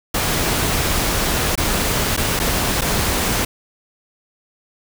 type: noise with dropouts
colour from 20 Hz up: pink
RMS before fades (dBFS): -19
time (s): 0.14-3.45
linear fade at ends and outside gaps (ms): 5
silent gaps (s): 1.555-1.576 / 2.166-2.174 / 2.393-2.398 / 2.811-2.817
effects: none